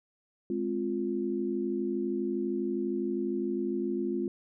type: chord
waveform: sine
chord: F minor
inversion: first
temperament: just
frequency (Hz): 209.5 / 261.9 / 349.2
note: Ab3 / C4 / F4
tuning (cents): +15 / +2 / 0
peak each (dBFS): -34 / -34 / -31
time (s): 0.5-4.28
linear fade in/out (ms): 2
effects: none